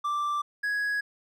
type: tone pair in turn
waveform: triangle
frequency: 1174.7 / 1667 Hz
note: D6 / G#6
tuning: 0 / +6 cents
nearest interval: tritone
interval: 606 cents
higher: second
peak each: -24 dBFS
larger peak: neither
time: 0.04-0.42 / 0.63-1.01 s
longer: neither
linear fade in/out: 10 ms
effects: none